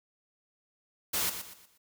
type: noise with echo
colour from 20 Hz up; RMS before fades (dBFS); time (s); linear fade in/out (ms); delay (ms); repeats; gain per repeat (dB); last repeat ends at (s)
white; -30; 1.13-1.3; 10; 120; 4; -9; 1.78
effects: none